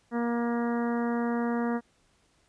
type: harmonic tone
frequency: 236.3 Hz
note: A#3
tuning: 24 cents sharp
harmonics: 1 / 2 / 3 / 4 / 5 / 6 / 7 / 8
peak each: -27 / -33 / -37 / -39 / -41 / -43 / -44 / -45 dBFS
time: 0.11-1.81 s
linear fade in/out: 50 ms
effects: pink hiss -67 dBFS RMS until 2.48 s + resampled to 22050 Hz